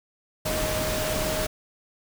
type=tone in noise; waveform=sine; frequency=622.3 Hz; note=D#5; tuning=in tune; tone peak=-29 dBFS; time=0.45-1.47 s; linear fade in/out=10 ms; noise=pink; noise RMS=-28 dBFS; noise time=0.45-1.47 s; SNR=-4 dB; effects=none